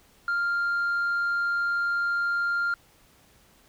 sine tone, 1396.9 Hz, F6, in tune, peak -21 dBFS, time 0.28-2.74 s, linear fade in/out 2 ms, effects tanh soft clip ceiling -22 dBFS + pink hiss -59 dBFS RMS until 3.68 s

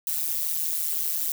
violet noise with amplitude modulation, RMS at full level -23 dBFS, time 0.07-1.32 s, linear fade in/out 2 ms, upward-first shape sine, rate 159 Hz, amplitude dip 100%, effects none

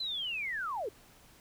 sine linear sweep, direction down, 4091 to 370 Hz, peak -33 dBFS, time 0-0.89 s, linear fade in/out 5 ms, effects pink hiss -59 dBFS RMS until 1.4 s

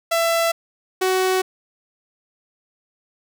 sawtooth tone pair in turn, 668 / 374 Hz, E5 / F#4, +23 / +19 cents, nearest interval minor seventh, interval 1004 cents, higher first, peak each -13 dBFS, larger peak neither, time 0.11-0.52 / 1.01-1.42 s, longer neither, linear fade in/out 10 ms, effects none

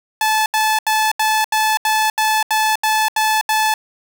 sawtooth tone bursts, 868 Hz, A5, 24 cents flat, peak -10 dBFS, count 11, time 0.21-3.74 s, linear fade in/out 2 ms, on 250 ms, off 78 ms, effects none

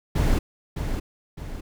brown noise with echo, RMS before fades -20 dBFS, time 0.15-0.39 s, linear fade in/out 10 ms, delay 610 ms, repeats 2, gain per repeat -7 dB, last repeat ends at 1.61 s, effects none

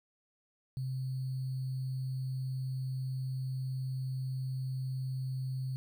sine tone with sample-and-hold, 130.81 Hz, C3, in tune, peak -33 dBFS, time 0.77-5.76 s, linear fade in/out 0 ms, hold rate 4410 Hz, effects none

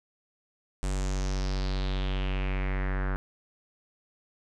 square tone with low-pass filter sweep, 47.46 Hz, F#1, 45 cents sharp, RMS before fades -29 dBFS, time 0.83-3.16 s, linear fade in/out 0 ms, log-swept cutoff 8400 to 1500 Hz, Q 3.7, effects none

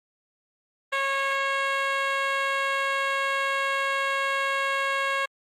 10% pulse tone with band-pass filter, 547 Hz, C#5, 23 cents flat, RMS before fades -26 dBFS, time 0.92-5.26 s, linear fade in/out 10 ms, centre 1300 Hz, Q 0.69, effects Opus 24 kbps

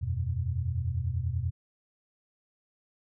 sine chord, E suspended second, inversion none, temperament just, 82.41 / 92.71 / 123.61 Hz, E2 / F#2 / B2, 0 / +4 / +2 cents, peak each -32 dBFS, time 0.01-1.51 s, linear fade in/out 20 ms, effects none

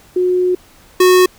sine / square tone pair in turn, 363.2 / 366.4 Hz, F#4 / F#4, -32 / -17 cents, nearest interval unison, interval 15 cents, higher second, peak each -11 / -7 dBFS, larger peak second, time 0.16-0.55 / 1-1.26 s, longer first, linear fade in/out 5 ms, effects pink hiss -46 dBFS RMS until 1.38 s

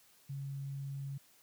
sine tone, 138.2 Hz, C#3, 5 cents flat, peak -38 dBFS, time 0.29-1.18 s, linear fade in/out 10 ms, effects white hiss -65 dBFS RMS until 1.42 s + high-pass 60 Hz 12 dB/octave

